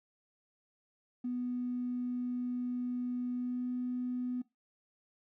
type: tone with pitch glide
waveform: triangle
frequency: 246.9 to 248.8 Hz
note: B3 to B3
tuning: 0 to +13 cents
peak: -29 dBFS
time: 1.24-4.42 s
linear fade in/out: 10 ms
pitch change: +13 cents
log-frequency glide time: 3.33-3.71 s
effects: noise-tail reverb RT60 0.2 s tail -22 dB re dry + tanh soft clip ceiling -31 dBFS